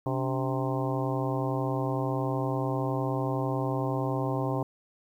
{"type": "harmonic tone with a mistuned harmonic", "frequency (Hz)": 130.81, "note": "C3", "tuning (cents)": 0, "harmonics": [1, 2, 3, 4, 5, 6, 7, 8], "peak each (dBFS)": [-30, -33, -35, -36, -37, -38, -38, -39], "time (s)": [0.06, 4.63], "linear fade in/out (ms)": 2, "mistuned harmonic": 2, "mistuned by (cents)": 140, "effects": ["10-bit"]}